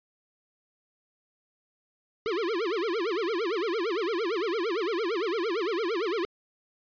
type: tone with vibrato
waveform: square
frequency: 394.7 Hz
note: G4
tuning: 12 cents sharp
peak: -27 dBFS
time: 2.26-6.25 s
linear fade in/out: 0 ms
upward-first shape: sine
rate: 8.8 Hz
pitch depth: 300 cents each way
effects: resampled to 11025 Hz